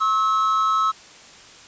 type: tone pair together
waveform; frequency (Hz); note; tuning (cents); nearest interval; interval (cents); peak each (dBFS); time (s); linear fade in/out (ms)
triangle; 1084 / 1295.7; C#6 / E6; -39 / -30; minor third; 309; -22 / -16; 0-0.92; 20
effects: white hiss -45 dBFS RMS until 1.67 s + resampled to 16000 Hz